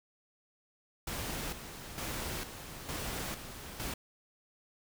pink noise with tremolo, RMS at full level -38 dBFS, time 1.07-3.94 s, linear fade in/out 5 ms, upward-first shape square, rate 1.1 Hz, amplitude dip 60%, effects none

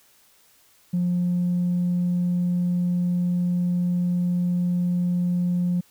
triangle tone with tanh clipping, 177.1 Hz, F3, 24 cents sharp, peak -20 dBFS, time 0.93-5.81 s, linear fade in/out 10 ms, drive 5 dB, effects white hiss -58 dBFS RMS until 5.9 s

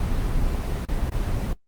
brown noise with dropouts, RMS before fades -24 dBFS, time 0-1.53 s, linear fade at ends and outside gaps 2 ms, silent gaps 0.852-0.886 / 1.097-1.119 s, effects noise-tail reverb RT60 0.1 s tail -17 dB re dry + Opus 24 kbps

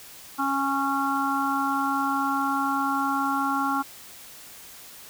harmonic tone, 275.1 Hz, C#4, 13 cents flat, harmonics 1 / 3 / 4 / 5, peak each -28 / -28 / -28 / -28 dBFS, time 0.38-3.83 s, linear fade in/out 20 ms, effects white hiss -45 dBFS RMS until 5.09 s

